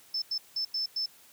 sine tone bursts at uneven times, 5274 Hz, E8, in tune, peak -28 dBFS, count 5, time 0.14-0.22 / 0.31-0.38 / 0.56-0.65 / 0.74-0.86 / 0.96-1.06 s, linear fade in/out 5 ms, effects white hiss -57 dBFS RMS until 1.32 s + high-pass 60 Hz 12 dB/octave

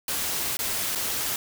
white noise with dropouts, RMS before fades -28 dBFS, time 0.08-1.36 s, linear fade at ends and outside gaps 2 ms, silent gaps 0.57-0.59 / 0.951-0.956 s, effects none

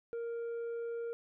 sine tone with tanh clipping, 466.2 Hz, A#4, in tune, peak -37 dBFS, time 0.13-1.13 s, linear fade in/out 0 ms, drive 4 dB, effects none

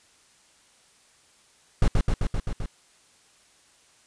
brown noise with echo, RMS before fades -17 dBFS, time 1.82-1.88 s, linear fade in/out 2 ms, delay 130 ms, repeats 6, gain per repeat -2 dB, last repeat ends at 2.66 s, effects white hiss -59 dBFS RMS until 4.06 s + resampled to 22050 Hz

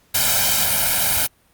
white noise with comb filter, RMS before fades -18 dBFS, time 0.14-1.27 s, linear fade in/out 10 ms, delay 1.3 ms, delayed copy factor +0.95, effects pink hiss -58 dBFS RMS until 1.53 s + Opus 48 kbps

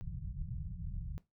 pink low-pass noise, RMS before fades -41 dBFS, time 0.01-1.18 s, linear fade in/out 0 ms, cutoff 180 Hz, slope 96 dB/octave, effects noise-tail reverb RT60 0.2 s tail -17 dB re dry

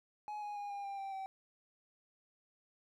triangle tone with pitch steps, 841 / 828.9 / 817.1 / 805.3 / 793.8 / 782.4 / 771.2 Hz, G#5 / G#5 / G#5 / G5 / G5 / G5 / G5, +22 / -4 / -28 / +46 / +22 / -4 / -28 cents, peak -38 dBFS, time 0.28-1.26 s, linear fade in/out 0 ms, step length 140 ms, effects none

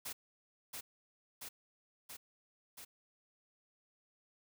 white noise with echo, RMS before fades -43 dBFS, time 0.05-0.13 s, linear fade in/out 10 ms, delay 680 ms, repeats 4, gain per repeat -2 dB, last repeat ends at 2.85 s, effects none

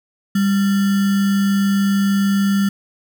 sine tone with sample-and-hold, 198.3 Hz, G3, 20 cents sharp, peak -13 dBFS, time 0.35-2.69 s, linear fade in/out 5 ms, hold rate 1575 Hz, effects none

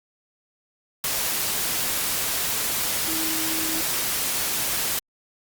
sine tone in noise, 320.3 Hz, E4, 50 cents flat, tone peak -31 dBFS, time 3.08-3.81 s, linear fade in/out 2 ms, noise white, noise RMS -25 dBFS, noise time 1.04-4.99 s, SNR -9 dB, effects Opus 48 kbps

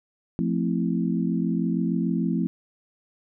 sine chord, F major seventh, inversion none, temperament equal with one note detuned, 174.61 / 221 / 261.6 / 329.6 Hz, F3 / A3 / C4 / E4, 0 / +8 / 0 / 0 cents, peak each -25 / -27 / -28 / -31 dBFS, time 0.39-2.47 s, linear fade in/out 0 ms, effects none

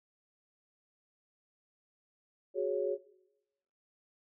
sine chord, F# suspended second, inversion none, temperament equal, 370 / 415.3 / 554.4 Hz, F#4 / G#4 / C#5, 0 / 0 / 0 cents, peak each -34 dBFS, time 2.54-2.98 s, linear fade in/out 50 ms, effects noise-tail reverb RT60 0.9 s tail -19 dB re dry

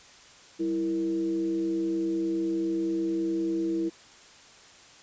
sine tone with frequency modulation, 329.6 Hz, E4, in tune, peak -25 dBFS, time 0.59-3.9 s, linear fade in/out 20 ms, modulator 136 Hz, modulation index 0.46, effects white hiss -52 dBFS RMS until 5.02 s + resampled to 16000 Hz

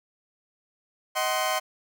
sawtooth chord, C diminished, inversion first, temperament just, 627.9 / 753.5 / 1046.5 Hz, Eb5 / Gb5 / C6, +16 / +31 / 0 cents, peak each -25 dBFS, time 1.15-1.6 s, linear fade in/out 20 ms, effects none

